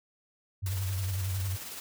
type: tone with vibrato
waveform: sine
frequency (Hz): 95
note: F#2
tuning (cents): +46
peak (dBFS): -29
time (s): 0.62-1.57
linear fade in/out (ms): 20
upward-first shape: sine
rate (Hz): 11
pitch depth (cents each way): 72
type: noise with tremolo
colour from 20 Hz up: white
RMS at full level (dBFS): -40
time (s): 0.66-1.8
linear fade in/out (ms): 2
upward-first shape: sine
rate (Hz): 19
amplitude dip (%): 35
effects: none